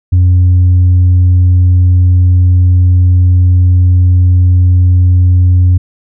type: tone with tanh clipping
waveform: sine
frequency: 90 Hz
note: F#2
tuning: 47 cents flat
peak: -4 dBFS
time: 0.12-5.78 s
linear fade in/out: 10 ms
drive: 1 dB
effects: none